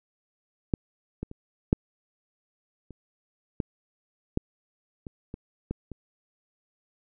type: clicks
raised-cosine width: 3 ms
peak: -10 / -19 / -28 / -6 / -30 / -14 / -11 / -25 / -23 / -17 / -25 dBFS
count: 11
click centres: 0.738 / 1.23 / 1.314 / 1.729 / 2.907 / 3.602 / 4.374 / 5.068 / 5.341 / 5.71 / 5.917 s
effects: none